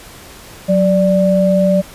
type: tone pair together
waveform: sine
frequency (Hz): 184.99 / 587.3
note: F#3 / D5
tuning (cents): 0 / 0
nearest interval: octave + minor sixth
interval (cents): 2000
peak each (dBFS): -12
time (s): 0.68-1.82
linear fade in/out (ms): 20
effects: pink hiss -37 dBFS RMS until 1.94 s + resampled to 32000 Hz